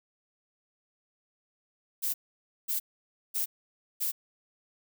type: noise bursts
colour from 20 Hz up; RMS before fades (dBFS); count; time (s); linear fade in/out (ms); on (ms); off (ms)
violet; -30; 4; 2.02-4.12; 20; 120; 540
effects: none